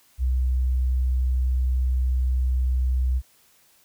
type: tone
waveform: sine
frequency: 63.5 Hz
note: B1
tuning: 49 cents sharp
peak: -19 dBFS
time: 0.18-3.22 s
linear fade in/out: 50 ms
effects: white hiss -59 dBFS RMS until 3.84 s